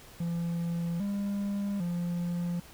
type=tone with pitch steps; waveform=triangle; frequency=169.9 / 201.1 / 173.8 Hz; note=F3 / G3 / F3; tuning=-47 / +44 / -8 cents; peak=-27 dBFS; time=0.2-2.6 s; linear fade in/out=5 ms; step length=800 ms; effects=pink hiss -52 dBFS RMS until 2.73 s